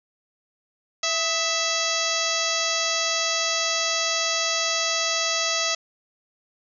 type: harmonic tone with a mistuned harmonic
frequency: 661 Hz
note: E5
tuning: 5 cents sharp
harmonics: 1 / 2 / 3 / 4 / 5 / 6 / 7 / 8 / 9 / 10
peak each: -31 / -31 / -31 / -31 / -31 / -31 / -31 / -31 / -31 / -31 dBFS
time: 1.03-5.75 s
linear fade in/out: 5 ms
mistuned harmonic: 2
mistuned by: -63 cents
effects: none